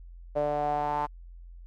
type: tone with band-pass filter sweep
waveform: sawtooth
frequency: 147.3 Hz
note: D3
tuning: 6 cents sharp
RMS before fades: -28 dBFS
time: 0.35-1.07 s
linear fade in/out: 20 ms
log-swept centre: 590 to 930 Hz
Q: 6.3
effects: added 43 Hz sine -43 dBFS peak until 1.66 s + MP3 96 kbps